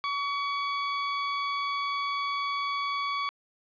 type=tone; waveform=sawtooth; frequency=1131 Hz; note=C#6; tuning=34 cents sharp; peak=-24 dBFS; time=0.04-3.29 s; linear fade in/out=0 ms; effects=resampled to 11025 Hz + 10-bit